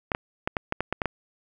clicks, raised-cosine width 0.5 ms, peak -10 dBFS, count 9, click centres 0.118 / 0.149 / 0.475 / 0.568 / 0.724 / 0.806 / 0.926 / 1.018 / 1.057 s, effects 8-bit

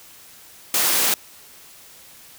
white high-pass noise, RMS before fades -19 dBFS, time 0.74-1.14 s, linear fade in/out 2 ms, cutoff 200 Hz, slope 12 dB/octave, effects white hiss -46 dBFS RMS until 2.38 s

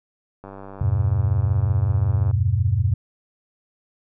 click train, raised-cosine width 1 ms, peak -24 dBFS, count 184, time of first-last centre 0.44-2.311 s, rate 97.8 Hz
sine chord, E minor, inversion none, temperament equal, 82.41 / 98 / 123.47 Hz, E2 / G2 / B2, 0 / 0 / 0 cents, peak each -24 / -19 / -22 dBFS, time 0.81-2.94 s, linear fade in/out 5 ms
effects none

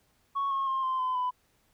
sine tone with pitch steps, 1108.7 / 1085.9 / 1063.5 / 1041.6 / 1020.2 / 999.2 Hz, C#6 / C#6 / C6 / C6 / C6 / B5, 0 / -36 / +28 / -8 / -44 / +20 cents, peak -25 dBFS, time 0.35-1.31 s, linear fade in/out 20 ms, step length 160 ms, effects tanh soft clip ceiling -24 dBFS + pink hiss -69 dBFS RMS until 1.73 s

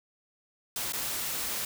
white noise with dropouts, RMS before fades -33 dBFS, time 0.76-1.65 s, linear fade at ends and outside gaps 2 ms, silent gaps 0.923-0.933 s, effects none

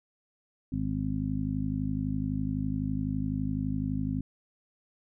harmonic tone, 51.91 Hz, G#1, in tune, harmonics 1 / 2 / 3 / 4 / 5, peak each -37 / -35 / -34 / -36 / -32 dBFS, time 0.72-4.21 s, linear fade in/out 5 ms, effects none

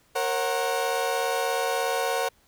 30% pulse chord, F# major, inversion first, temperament equal with one note detuned, 466.2 / 543 / 740 Hz, A#4 / C#5 / F#5, 0 / -36 / 0 cents, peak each -26 dBFS, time 0.15-2.29 s, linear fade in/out 10 ms, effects pink hiss -62 dBFS RMS until 2.47 s

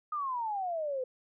sine exponential sweep, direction down, 1247 to 499.3 Hz, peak -31 dBFS, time 0.12-1.04 s, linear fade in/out 5 ms, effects none

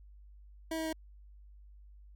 25% pulse tone with pitch steps, 322.8 / 320.4 / 318 Hz, E4 / E4 / D#4, -36 / -49 / +38 cents, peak -30 dBFS, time 0.71-0.929 s, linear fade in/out 5 ms, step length 73 ms, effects added 50 Hz sine -52 dBFS peak until 2.15 s

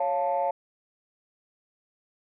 sine chord, Db augmented, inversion none, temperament equal, 554.4 / 698.5 / 880 Hz, Db5 / F5 / A5, 0 / 0 / 0 cents, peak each -27 dBFS, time 0-0.51 s, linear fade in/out 5 ms, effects tanh soft clip ceiling -17 dBFS

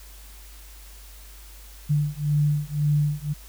sine beating tone pair, 146.83 / 148.73 Hz, D3 / D3, 0 / +22 cents, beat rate 1.9 Hz, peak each -23 dBFS, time 1.89-3.34 s, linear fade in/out 20 ms, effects added 50 Hz sine -43 dBFS peak until 3.48 s + white hiss -49 dBFS RMS until 3.48 s

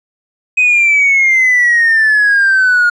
triangle exponential sweep, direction down, 2525 to 1424 Hz, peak -4 dBFS, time 0.57-2.9 s, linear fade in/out 10 ms, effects tanh soft clip ceiling -3 dBFS + resampled to 22050 Hz

